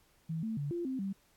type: tone with pitch steps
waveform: sine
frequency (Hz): 161.7 / 222.2 / 143.5 / 345.5 / 261.9 / 195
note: E3 / A3 / D3 / F4 / C4 / G3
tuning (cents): -33 / +17 / -40 / -19 / +2 / -9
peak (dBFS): -33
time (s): 0.29-1.13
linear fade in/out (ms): 10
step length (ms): 140
effects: pink hiss -68 dBFS RMS until 1.36 s + AAC 64 kbps